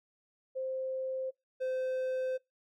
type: tone pair in turn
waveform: sine / triangle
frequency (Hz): 523.3 / 516.4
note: C5 / C5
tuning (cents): 0 / -23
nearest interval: unison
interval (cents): 23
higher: first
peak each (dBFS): -33 / -29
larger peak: second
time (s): 0.55-1.31 / 1.6-2.38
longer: second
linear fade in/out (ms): 20
effects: noise-tail reverb RT60 0.2 s tail -24 dB re dry